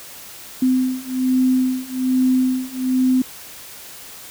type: beating tone pair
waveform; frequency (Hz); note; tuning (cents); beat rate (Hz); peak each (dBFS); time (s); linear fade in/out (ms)
sine; 256.2 / 257.4; C4 / C4; -36 / -28; 1.2; -19 / -18; 0.62-3.22; 5
effects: white hiss -38 dBFS RMS until 4.3 s